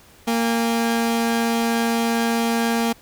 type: tone pair together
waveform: sawtooth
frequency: 231.1 / 810 Hz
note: A#3 / G#5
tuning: -15 / -43 cents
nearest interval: octave + minor seventh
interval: 2172 cents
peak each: -15 / -23 dBFS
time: 0.27-2.93 s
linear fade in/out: 10 ms
effects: pink hiss -50 dBFS RMS until 3.01 s